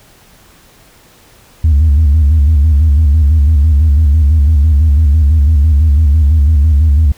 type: tone with vibrato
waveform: sine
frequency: 75 Hz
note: D2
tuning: 37 cents sharp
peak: -3 dBFS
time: 1.64-7.12 s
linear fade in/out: 5 ms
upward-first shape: square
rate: 6 Hz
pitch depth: 100 cents each way
effects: tanh soft clip ceiling -3 dBFS + pink hiss -44 dBFS RMS until 7.17 s